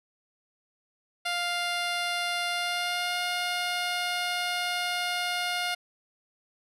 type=tone with pitch glide; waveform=10% pulse; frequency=701 to 711.2 Hz; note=F5 to F5; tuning=+6 to +31 cents; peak=-19 dBFS; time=1.25-5.75 s; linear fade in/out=10 ms; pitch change=+25 cents; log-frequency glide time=2.5-3.19 s; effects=low-pass 10000 Hz 12 dB/octave